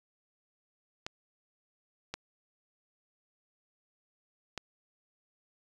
clicks, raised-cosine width 0.2 ms, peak -19 dBFS, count 3, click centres 1.065 / 2.14 / 4.577 s, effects resampled to 24000 Hz

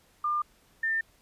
sine tone pair in turn, 1200 / 1798 Hz, D6 / A6, +37 / +37 cents, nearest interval perfect fifth, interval 700 cents, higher second, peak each -25 dBFS, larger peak neither, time 0.24-0.42 / 0.83-1.01 s, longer neither, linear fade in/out 5 ms, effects pink hiss -63 dBFS RMS until 1.21 s + resampled to 32000 Hz

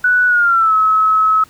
sine tone with pitch glide, 1480 to 1288.4 Hz, F#6 to E6, 0 to -40 cents, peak -9 dBFS, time 0.04-1.44 s, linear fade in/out 5 ms, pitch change -240 cents, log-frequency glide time 0.27-0.74 s, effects pink hiss -46 dBFS RMS until 1.49 s

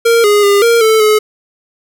square tone with pitch steps, 463.9 / 413.3 / 403.6 / 465.9 / 440 / 427.4 Hz, A#4 / G#4 / G#4 / A#4 / A4 / G#4, -8 / -8 / -49 / -1 / 0 / +50 cents, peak -7 dBFS, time 0.05-1.19 s, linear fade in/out 10 ms, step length 190 ms, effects none

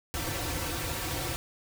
pink noise with comb filter, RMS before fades -33 dBFS, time 0.14-1.36 s, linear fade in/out 0 ms, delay 4.8 ms, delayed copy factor -1, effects none

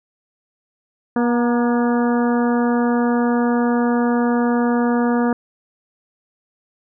harmonic tone with a mistuned harmonic, 240 Hz, B3, 49 cents flat, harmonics 1 / 2 / 3 / 4 / 5 / 6 / 7, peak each -16 / -22 / -26 / -28 / -30 / -32 / -33 dBFS, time 1.16-5.33 s, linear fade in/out 2 ms, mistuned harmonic 4, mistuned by -37 cents, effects none

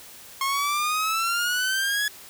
sawtooth exponential sweep, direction up, 1076 to 1700 Hz, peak -19 dBFS, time 0.41-2.08 s, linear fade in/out 2 ms, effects white hiss -45 dBFS RMS until 2.29 s

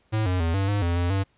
square tone with pitch steps, 109 / 91.2 / 82.8 / 97.6 / 102.2 / 85.9 / 87.4 / 97.3 Hz, A2 / F#2 / E2 / G2 / G#2 / F2 / F2 / G2, -16 / -24 / +8 / -7 / -27 / -28 / +2 / -12 cents, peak -22 dBFS, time 0.12-1.24 s, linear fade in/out 20 ms, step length 140 ms, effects pink hiss -65 dBFS RMS until 1.37 s + resampled to 8000 Hz

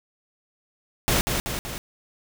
pink noise with echo, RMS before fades -21 dBFS, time 1.08-1.21 s, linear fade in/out 0 ms, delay 190 ms, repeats 3, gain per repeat -4 dB, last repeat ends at 1.78 s, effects none

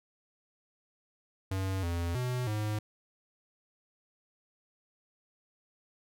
square tone with pitch steps, 95.4 / 85.4 / 125.2 / 106.4 Hz, G2 / F2 / B2 / G#2, -47 / -38 / +24 / +42 cents, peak -31 dBFS, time 1.51-2.79 s, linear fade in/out 5 ms, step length 320 ms, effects none

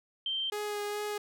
sine tone, 3136 Hz, G7, in tune, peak -30 dBFS, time 0.26-0.5 s, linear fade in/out 2 ms
sawtooth tone with vibrato, 415.3 Hz, G#4, in tune, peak -29 dBFS, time 0.52-1.18 s, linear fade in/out 5 ms, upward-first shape sine, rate 2.4 Hz, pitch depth 13 cents each way
effects none

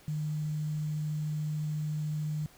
sine tone with quantisation, 152.3 Hz, D#3, 37 cents flat, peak -30 dBFS, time 0.08-2.46 s, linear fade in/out 0 ms, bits 9, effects pink hiss -58 dBFS RMS until 2.57 s

